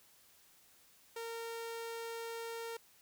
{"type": "tone", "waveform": "sawtooth", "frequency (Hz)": 460, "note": "A#4", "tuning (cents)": -23, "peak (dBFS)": -37, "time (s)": [1.16, 2.77], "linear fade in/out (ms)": 5, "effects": ["white hiss -65 dBFS RMS until 3.01 s"]}